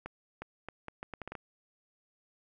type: accelerating click train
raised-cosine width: 0.5 ms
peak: -25 dBFS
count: 10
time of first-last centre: 0.06-1.352 s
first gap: 360 ms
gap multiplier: 0.74
effects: none